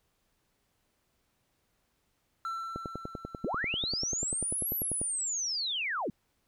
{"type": "tone with exponential decay", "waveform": "triangle", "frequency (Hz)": 1342, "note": "E6", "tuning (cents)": 31, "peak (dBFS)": -30, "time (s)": [2.45, 4.57], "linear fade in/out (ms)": 1, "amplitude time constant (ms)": 460}
{"type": "click train", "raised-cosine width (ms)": 2, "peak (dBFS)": -23, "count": 24, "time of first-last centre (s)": [2.76, 5.015], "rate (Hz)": 10.2}
{"type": "linear two-way sweep", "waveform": "sine", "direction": "up then down", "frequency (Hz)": [146.83, 11990, 146.83], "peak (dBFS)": -30, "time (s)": [3.44, 6.1], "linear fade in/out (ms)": 2, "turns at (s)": 4.74}
{"effects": ["pink hiss -75 dBFS RMS until 6.47 s"]}